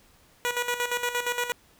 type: tone with tremolo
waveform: 10% pulse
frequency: 485.4 Hz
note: B4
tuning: 30 cents flat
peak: -16 dBFS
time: 0.45-1.52 s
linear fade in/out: 0 ms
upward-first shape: square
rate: 8.6 Hz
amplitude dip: 65%
effects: pink hiss -59 dBFS RMS until 1.79 s